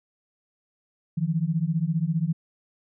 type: beating tone pair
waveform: sine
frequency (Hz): 155.56 / 170.56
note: D#3 / F3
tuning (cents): 0 / -41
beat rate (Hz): 15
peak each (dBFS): -25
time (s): 1.17-2.33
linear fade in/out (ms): 10
effects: none